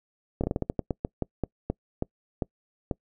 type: slowing click train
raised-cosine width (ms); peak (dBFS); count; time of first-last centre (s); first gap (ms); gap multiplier
2; -13; 16; 0.41-2.912; 27; 1.23
effects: noise-tail reverb RT60 0.1 s tail -26 dB re dry